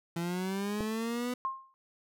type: linear sweep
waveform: 30% pulse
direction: up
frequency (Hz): 167 to 250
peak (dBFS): -29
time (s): 0.16-1.34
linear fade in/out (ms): 5
type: click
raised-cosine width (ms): 2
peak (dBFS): -21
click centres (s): 0.807
type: tone with exponential decay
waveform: sine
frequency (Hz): 1064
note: C6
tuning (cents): +29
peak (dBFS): -27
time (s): 1.45-1.74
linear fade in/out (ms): 0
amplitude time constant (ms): 62
effects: none